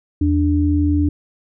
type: tone pair together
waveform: sine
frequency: 82.42 / 293.7 Hz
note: E2 / D4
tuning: 0 / 0 cents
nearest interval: octave + minor seventh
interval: 2200 cents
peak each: -16 dBFS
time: 0.21-1.09 s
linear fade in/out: 5 ms
effects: none